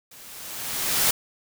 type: noise with level ramp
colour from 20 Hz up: white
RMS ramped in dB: -47 to -19 dBFS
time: 0.11-1.11 s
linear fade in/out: 5 ms
effects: none